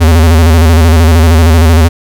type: tone with vibrato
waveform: square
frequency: 81.4 Hz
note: E2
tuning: 21 cents flat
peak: -3 dBFS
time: 0-1.89 s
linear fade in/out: 20 ms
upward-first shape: square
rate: 13 Hz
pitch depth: 71 cents each way
effects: none